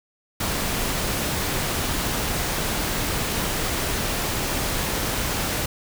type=noise; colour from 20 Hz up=pink; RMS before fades=-25 dBFS; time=0.4-5.66 s; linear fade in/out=5 ms; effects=none